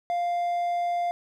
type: tone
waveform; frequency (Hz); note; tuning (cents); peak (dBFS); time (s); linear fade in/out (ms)
triangle; 698.5; F5; 0; -22; 0.1-1.11; 0
effects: none